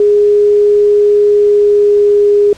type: tone with pitch glide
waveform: sine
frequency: 413.4 to 410.5 Hz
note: G#4 to G#4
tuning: -8 to -20 cents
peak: -5 dBFS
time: 0-2.53 s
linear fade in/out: 2 ms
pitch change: -12 cents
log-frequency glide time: 1.29-2.31 s
effects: pink hiss -39 dBFS RMS until 2.57 s + low-pass 8000 Hz 12 dB/octave